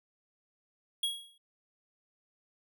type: tone with exponential decay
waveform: square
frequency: 3310 Hz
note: G#7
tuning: 6 cents flat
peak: -27 dBFS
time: 1.03-1.38 s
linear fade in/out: 5 ms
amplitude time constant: 75 ms
effects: none